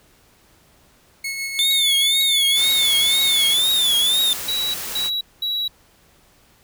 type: tone with tremolo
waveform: sawtooth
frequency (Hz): 2188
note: C#7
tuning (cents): -23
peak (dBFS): -20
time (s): 1.24-3.54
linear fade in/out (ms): 5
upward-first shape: sine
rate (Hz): 6.5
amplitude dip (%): 35
type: tone with vibrato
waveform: 45% pulse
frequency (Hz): 3520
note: A7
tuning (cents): 0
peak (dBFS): -15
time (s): 1.59-4.33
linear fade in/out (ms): 0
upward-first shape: triangle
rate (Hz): 2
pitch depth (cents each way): 140
type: noise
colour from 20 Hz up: white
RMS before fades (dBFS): -29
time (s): 2.54-5.11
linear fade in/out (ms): 50
type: tone bursts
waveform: triangle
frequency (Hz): 3893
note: B7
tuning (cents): -26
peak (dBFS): -19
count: 3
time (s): 4.48-5.68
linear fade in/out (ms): 5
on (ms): 260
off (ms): 210
effects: pink hiss -55 dBFS RMS until 6.63 s